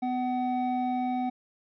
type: tone pair together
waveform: triangle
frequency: 251 / 752.2 Hz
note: B3 / F#5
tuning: +28 / +28 cents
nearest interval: octave + perfect fifth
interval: 1900 cents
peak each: -27 dBFS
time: 0.02-1.3 s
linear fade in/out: 10 ms
effects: resampled to 11025 Hz